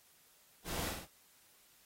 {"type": "noise with echo", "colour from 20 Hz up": "pink", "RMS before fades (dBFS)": -42, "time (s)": [0.64, 0.93], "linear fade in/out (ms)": 50, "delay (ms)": 48, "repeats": 3, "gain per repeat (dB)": -3, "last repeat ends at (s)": 1.074, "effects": ["white hiss -66 dBFS RMS until 1.85 s", "AAC 48 kbps"]}